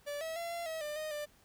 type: tone with pitch steps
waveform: 45% pulse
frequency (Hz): 580 / 646 / 680 / 684 / 642 / 597 / 619 / 593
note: D5 / E5 / F5 / F5 / E5 / D5 / D#5 / D5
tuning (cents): -22 / -35 / -46 / -36 / -46 / +28 / -9 / +17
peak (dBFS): -37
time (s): 0.06-1.26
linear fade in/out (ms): 20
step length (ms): 150
effects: pink hiss -65 dBFS RMS until 1.44 s